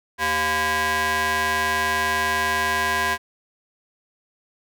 sawtooth ring-modulated tone, 310 Hz, D#4, 6 cents flat, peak -13 dBFS, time 0.18-3.18 s, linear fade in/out 50 ms, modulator 1320 Hz, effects none

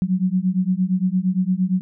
sine beating tone pair, 180.7 / 189.4 Hz, F#3 / F#3, -41 / +41 cents, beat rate 8.7 Hz, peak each -20 / -20 dBFS, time 0.02-1.81 s, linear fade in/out 0 ms, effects none

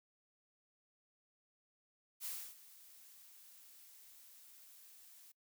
blue noise with ADSR envelope, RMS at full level -42 dBFS, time 2.2-5.32 s, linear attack 54 ms, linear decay 290 ms, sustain -18 dB, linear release 7 ms, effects noise-tail reverb RT60 0.1 s tail -23 dB re dry

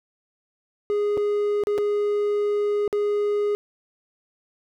triangle tone with dropouts, 413.3 Hz, G#4, 8 cents flat, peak -18 dBFS, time 0.9-3.55 s, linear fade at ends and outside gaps 0 ms, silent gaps 1.171-1.176 / 1.637-1.671 / 1.779-1.784 / 2.878-2.928 s, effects none

